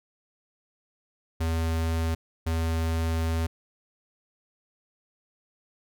square tone bursts at uneven times, 81.7 Hz, E2, 15 cents flat, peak -25 dBFS, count 2, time 1.4-2.15 / 2.46-3.47 s, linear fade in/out 10 ms, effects none

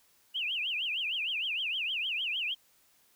sine tone with vibrato, 2794 Hz, F7, in tune, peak -30 dBFS, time 0.34-2.55 s, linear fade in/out 20 ms, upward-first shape triangle, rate 6.5 Hz, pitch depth 290 cents each way, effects white hiss -66 dBFS RMS until 3.15 s

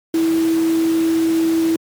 sine tone in noise, 326.9 Hz, E4, 14 cents flat, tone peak -13 dBFS, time 0.14-1.76 s, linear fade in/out 2 ms, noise pink, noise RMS -30 dBFS, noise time 0.14-1.76 s, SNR +14 dB, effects high-pass 150 Hz 12 dB/octave + MP3 96 kbps

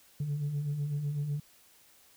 sine beating tone pair, 138.59 / 146.59 Hz, C#3 / D3, 0 / -3 cents, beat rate 8 Hz, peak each -38 / -29 dBFS, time 0.2-1.4 s, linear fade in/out 5 ms, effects tanh soft clip ceiling -27 dBFS + white hiss -61 dBFS RMS until 2.16 s

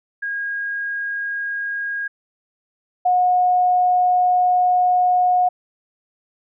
sine tone pair in turn, 1633 / 724.9 Hz, G#6 / F#5, -30 / -36 cents, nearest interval octave + major second, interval 1406 cents, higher first, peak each -22 / -13 dBFS, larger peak second, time 0.22-2.08 / 3.05-5.49 s, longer second, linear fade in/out 10 ms, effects none

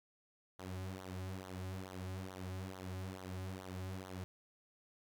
sawtooth tone with flanger, 93.5 Hz, F#2, 19 cents sharp, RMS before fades -45 dBFS, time 0.59-4.24 s, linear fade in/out 0 ms, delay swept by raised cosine 0.39 to 4.49 ms, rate 2.3 Hz, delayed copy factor -0.8, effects none

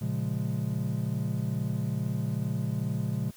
triangle chord, Bb minor seventh, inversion none, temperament equal with one note detuned, 116.2 / 138.59 / 174.61 / 207.7 Hz, Bb2 / Db3 / F3 / Ab3, -5 / 0 / 0 / 0 cents, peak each -30 / -30 / -33 / -33 dBFS, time 0.01-3.31 s, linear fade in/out 10 ms, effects white hiss -55 dBFS RMS until 3.36 s

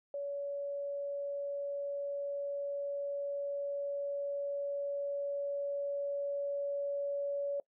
sine tone with level ramp, 566 Hz, C#5, 36 cents sharp, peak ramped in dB -35 to -32 dBFS, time 0.14-7.6 s, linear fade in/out 2 ms, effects noise-tail reverb RT60 0.1 s tail -21 dB re dry

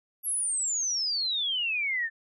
sine exponential sweep, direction down, 11600 to 1760 Hz, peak -26 dBFS, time 0.23-2.1 s, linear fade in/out 50 ms, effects none

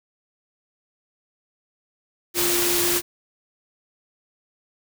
sine tone in noise, 349.2 Hz, F4, in tune, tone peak -25 dBFS, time 2.34-3.02 s, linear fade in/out 50 ms, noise white, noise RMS -22 dBFS, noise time 2.34-3.02 s, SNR -6 dB, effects none

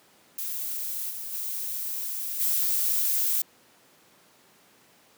violet noise with level steps, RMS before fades -32 / -36 / -32 / -25 dBFS, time 0.38-3.42 s, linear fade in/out 5 ms, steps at 1.09 / 1.32 / 2.39 s, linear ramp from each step 20 ms, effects pink hiss -58 dBFS RMS until 5.17 s + high-pass 200 Hz 12 dB/octave

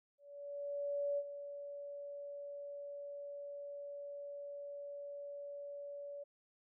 sine tone with ADSR envelope, 571 Hz, D5, 49 cents flat, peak -33 dBFS, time 0.18-6.24 s, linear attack 1000 ms, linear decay 50 ms, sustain -11 dB, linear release 12 ms, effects none

